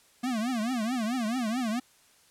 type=tone with vibrato; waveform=square; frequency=235.6 Hz; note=A#3; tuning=19 cents sharp; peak=-28 dBFS; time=0.23-1.8 s; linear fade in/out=10 ms; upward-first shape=triangle; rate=4.6 Hz; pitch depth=220 cents each way; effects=white hiss -61 dBFS RMS until 2.3 s + low-pass 11000 Hz 12 dB/octave